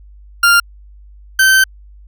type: tone pair in turn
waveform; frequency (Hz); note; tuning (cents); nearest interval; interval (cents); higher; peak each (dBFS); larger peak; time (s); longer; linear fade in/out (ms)
40% pulse; 1396.9 / 1545.2; F6 / G6; 0 / -25; major second; 175; second; -6; neither; 0.43-0.6 / 1.39-1.64; second; 5
effects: added 50 Hz sine -37 dBFS peak until 2.07 s